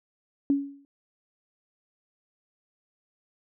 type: tone with exponential decay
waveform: sine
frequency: 280 Hz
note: C#4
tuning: 18 cents sharp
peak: -17 dBFS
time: 0.5-0.85 s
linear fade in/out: 1 ms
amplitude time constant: 75 ms
effects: none